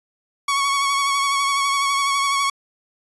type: tone with vibrato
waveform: sawtooth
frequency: 1113 Hz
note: C#6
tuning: 7 cents sharp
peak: -14 dBFS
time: 0.48-2.5 s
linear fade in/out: 5 ms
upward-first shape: sine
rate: 12 Hz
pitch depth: 27 cents each way
effects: resampled to 24000 Hz